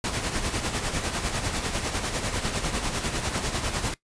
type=noise with tremolo; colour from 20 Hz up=pink; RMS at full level=-26 dBFS; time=0.04-3.94 s; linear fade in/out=2 ms; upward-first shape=sine; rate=10 Hz; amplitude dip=55%; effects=noise-tail reverb RT60 0.1 s tail -18 dB re dry + resampled to 22050 Hz